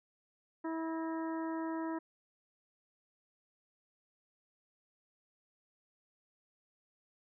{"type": "harmonic tone with a mistuned harmonic", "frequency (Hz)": 324.4, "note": "E4", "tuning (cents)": -28, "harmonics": [1, 2, 3, 4, 5, 6], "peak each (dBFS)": [-36, -45, -43, -50, -53, -54], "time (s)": [0.64, 1.99], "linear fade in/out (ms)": 10, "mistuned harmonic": 6, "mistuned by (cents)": -78, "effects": []}